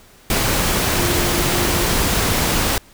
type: tone in noise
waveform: sine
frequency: 349.5 Hz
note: F4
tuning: 1 cent sharp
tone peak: -24 dBFS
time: 0.98-1.85 s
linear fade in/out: 2 ms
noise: pink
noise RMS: -18 dBFS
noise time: 0.3-2.78 s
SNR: -9 dB
effects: pink hiss -48 dBFS RMS until 2.93 s